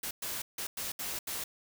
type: noise bursts at uneven times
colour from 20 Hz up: white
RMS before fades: -37 dBFS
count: 6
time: 0.03-0.11 / 0.22-0.42 / 0.58-0.67 / 0.77-0.92 / 0.99-1.19 / 1.27-1.44 s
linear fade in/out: 5 ms
effects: none